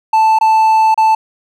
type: tone with dropouts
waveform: triangle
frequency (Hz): 880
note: A5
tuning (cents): 0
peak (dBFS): -5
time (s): 0.13-1.15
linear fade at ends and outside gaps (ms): 5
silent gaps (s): 0.388-0.41 / 0.944-0.976
effects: none